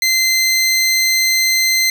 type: tone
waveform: 20% pulse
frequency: 2068 Hz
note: C7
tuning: 21 cents flat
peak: -7 dBFS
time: 0.02-1.9 s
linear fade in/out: 2 ms
effects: none